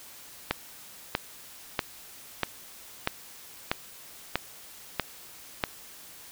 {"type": "click train", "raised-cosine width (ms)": 0.3, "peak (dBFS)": -8, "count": 9, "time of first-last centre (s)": [0.51, 5.638], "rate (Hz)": 1.56, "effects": ["white hiss -48 dBFS RMS until 6.31 s"]}